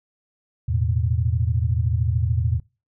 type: chord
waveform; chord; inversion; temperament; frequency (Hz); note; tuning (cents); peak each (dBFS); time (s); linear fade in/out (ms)
sine; E suspended fourth; none; equal; 82.41 / 110 / 123.47; E2 / A2 / B2; 0 / 0 / 0; -22 / -22 / -25; 0.68-2.6; 10
effects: noise-tail reverb RT60 0.3 s tail -24 dB re dry